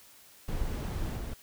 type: noise with level steps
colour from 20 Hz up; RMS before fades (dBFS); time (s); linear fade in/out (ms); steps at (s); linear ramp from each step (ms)
brown; -33 / -36; 0.48-1.34; 5; 1.17; 2
effects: white hiss -56 dBFS RMS until 1.42 s